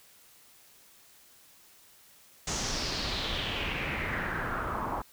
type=noise with low-pass filter sweep; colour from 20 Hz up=pink; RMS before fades=-33 dBFS; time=2.47-5.02 s; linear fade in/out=5 ms; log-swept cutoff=6800 to 980 Hz; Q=3.7; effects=white hiss -58 dBFS RMS until 5.12 s